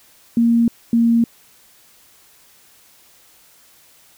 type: tone pair in turn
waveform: sine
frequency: 233.1 / 232.2 Hz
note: A#3 / A#3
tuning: 0 / -7 cents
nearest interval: unison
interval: 7 cents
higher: first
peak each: -11 dBFS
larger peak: neither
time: 0.37-0.68 / 0.93-1.24 s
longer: neither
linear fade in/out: 2 ms
effects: white hiss -51 dBFS RMS until 4.17 s